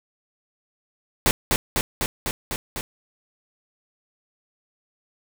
pink noise with echo, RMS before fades -18 dBFS, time 1.26-1.31 s, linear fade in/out 0 ms, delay 250 ms, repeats 6, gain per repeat -2 dB, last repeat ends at 2.81 s, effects none

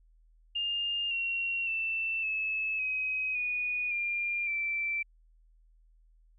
sine tone with pitch steps, 2815 / 2741 / 2669 / 2599 / 2531 / 2465 / 2400 / 2337 Hz, F7 / F7 / E7 / E7 / D#7 / D#7 / D7 / D7, +13 / -33 / +21 / -25 / +29 / -17 / +37 / -9 cents, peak -29 dBFS, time 0.55-5.03 s, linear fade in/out 10 ms, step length 560 ms, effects added 40 Hz sine -59 dBFS peak until 6.38 s

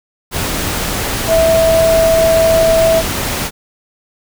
sine tone in noise, 654 Hz, E5, 14 cents flat, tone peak -8 dBFS, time 1.27-3.03 s, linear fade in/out 50 ms, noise pink, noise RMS -18 dBFS, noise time 0.31-3.51 s, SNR +7 dB, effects none

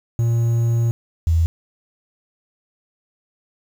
triangle / sine tone pair in turn, 116.6 / 82.45 Hz, A#2 / E2, +1 / +1 cents, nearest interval tritone, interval 600 cents, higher first, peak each -13 dBFS, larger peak neither, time 0.19-0.91 / 1.27-1.46 s, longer first, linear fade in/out 0 ms, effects 7-bit

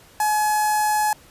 sawtooth tone with notch filter, 849 Hz, G#5, 38 cents sharp, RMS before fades -20 dBFS, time 0.2-1.13 s, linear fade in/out 2 ms, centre 3100 Hz, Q 0.54, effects pink hiss -50 dBFS RMS until 1.3 s + resampled to 32000 Hz

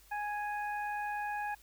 harmonic tone, 830.6 Hz, G#5, in tune, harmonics 1 / 2 / 3, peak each -35 / -40 / -47 dBFS, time 0.11-1.55 s, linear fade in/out 10 ms, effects added 50 Hz sine -62 dBFS peak until 1.62 s + white hiss -62 dBFS RMS until 1.62 s

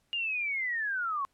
sine linear sweep, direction down, 2852 to 1067 Hz, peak -29 dBFS, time 0.13-1.25 s, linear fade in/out 0 ms, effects pink hiss -73 dBFS RMS until 1.33 s + low-pass 12000 Hz 12 dB/octave

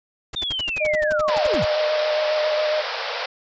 pink noise bursts, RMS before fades -31 dBFS, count 16, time 0.33-1.643 s, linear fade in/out 5 ms, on 23 ms, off 63 ms
sine linear sweep, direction down, 3664 to 59 Hz, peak -23 dBFS, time 0.36-1.65 s, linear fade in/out 5 ms
sine tone with vibrato, 610 Hz, D#5, 34 cents flat, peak -19 dBFS, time 0.8-2.82 s, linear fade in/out 20 ms, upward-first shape square, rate 7.3 Hz, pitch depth 13 cents each way
pink band-pass noise, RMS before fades -28 dBFS, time 1.28-3.26 s, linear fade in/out 5 ms, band 470 to 5300 Hz, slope 96 dB/octave
effects resampled to 16000 Hz

